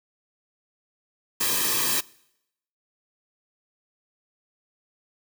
white noise with comb filter, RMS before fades -24 dBFS, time 1.4-2.01 s, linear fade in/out 10 ms, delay 1.4 ms, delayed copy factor -0.9, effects noise-tail reverb RT60 0.8 s tail -23 dB re dry

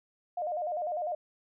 sine tone with vibrato, 659.3 Hz, E5, in tune, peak -30 dBFS, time 0.37-1.15 s, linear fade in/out 5 ms, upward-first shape square, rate 10 Hz, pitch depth 130 cents each way, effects none

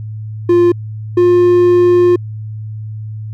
triangle tone pair in turn, 349.2 / 354.3 Hz, F4 / F4, 0 / +25 cents, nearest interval unison, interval 25 cents, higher second, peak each -4 dBFS, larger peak neither, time 0.49-0.72 / 1.17-2.16 s, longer second, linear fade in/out 5 ms, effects added 108 Hz sine -22 dBFS peak until 3.33 s

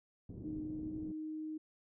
white low-pass noise, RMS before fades -48 dBFS, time 0.29-1.12 s, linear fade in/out 5 ms, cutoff 310 Hz, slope 24 dB/octave
sine tone with pitch glide, 307.6 to 311.2 Hz, D#4 to D#4, -20 to 0 cents, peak -39 dBFS, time 0.44-1.58 s, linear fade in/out 10 ms, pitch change +20 cents, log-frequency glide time 0.68-1 s
effects none

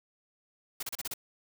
white noise bursts, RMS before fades -36 dBFS, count 6, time 0.8-1.139 s, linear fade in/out 5 ms, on 29 ms, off 33 ms, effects none

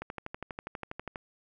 click train, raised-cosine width 0.5 ms, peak -22 dBFS, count 15, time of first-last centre 0.02-1.158 s, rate 12.3 Hz, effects none

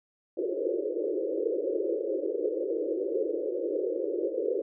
white band-pass noise, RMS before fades -30 dBFS, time 0.37-4.62 s, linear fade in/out 5 ms, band 320 to 540 Hz, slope 96 dB/octave, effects none

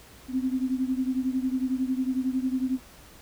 sine beating tone pair, 255.9 / 266.9 Hz, C4 / C4, -38 / +35 cents, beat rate 11 Hz, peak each -26 / -29 dBFS, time 0.28-2.8 s, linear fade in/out 50 ms, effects added 60 Hz sine -55 dBFS peak until 3.21 s + pink hiss -51 dBFS RMS until 3.21 s

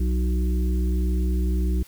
harmonic tone, 61.74 Hz, B1, in tune, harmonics 1 / 3 / 5 / 6, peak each -20 / -30 / -34 / -36 dBFS, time 0-1.83 s, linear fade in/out 5 ms, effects white hiss -51 dBFS RMS until 1.87 s

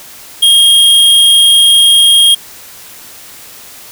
square tone, 3245 Hz, G#7, 41 cents flat, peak -4 dBFS, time 0.42-2.35 s, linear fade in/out 10 ms, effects white hiss -33 dBFS RMS until 3.91 s

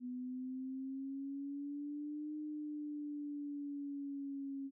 sine exponential two-way sweep, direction up then down, 246.9 to 303.6 to 272.7 Hz, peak -40 dBFS, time 0-4.71 s, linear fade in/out 50 ms, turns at 2.36 s, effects none

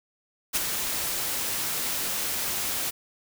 white noise with ADSR envelope, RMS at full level -23 dBFS, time 0.53-2.91 s, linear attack 30 ms, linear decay 21 ms, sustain -6 dB, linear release 16 ms, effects none

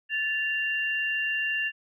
sine tone pair together, 1749 / 2776 Hz, A6 / F7, -11 / -11 cents, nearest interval minor sixth, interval 800 cents, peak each -28 dBFS, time 0.09-1.72 s, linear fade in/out 50 ms, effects none

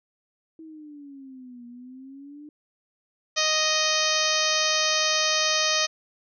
sine exponential two-way sweep, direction down then up, 324.5 to 238.1 to 301.4 Hz, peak -40 dBFS, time 0.59-2.49 s, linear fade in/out 2 ms, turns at 1.66 s
harmonic tone, 622.3 Hz, D#5, in tune, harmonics 1 / 2 / 3 / 4 / 5 / 6 / 7 / 8 / 9 / 10, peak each -30 / -30 / -30 / -30 / -30 / -30 / -30 / -30 / -30 / -30 dBFS, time 3.36-5.87 s, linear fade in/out 20 ms
effects none

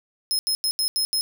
sawtooth tone bursts at uneven times, 5150 Hz, E8, 41 cents flat, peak -18 dBFS, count 6, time 0.31-0.39 / 0.47-0.55 / 0.64-0.71 / 0.79-0.88 / 0.96-1.05 / 1.13-1.21 s, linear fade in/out 0 ms, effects none

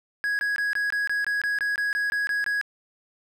triangle tone bursts, 1661.2 Hz, G#6, in tune, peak -21 dBFS, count 14, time 0.24-2.613 s, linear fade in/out 0 ms, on 150 ms, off 21 ms, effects none

